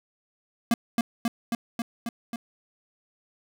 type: tone with echo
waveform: square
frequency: 233.1 Hz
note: A#3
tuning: in tune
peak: -19 dBFS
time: 0.71-0.74 s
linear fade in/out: 2 ms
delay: 270 ms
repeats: 6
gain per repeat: -2 dB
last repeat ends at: 2.36 s
effects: none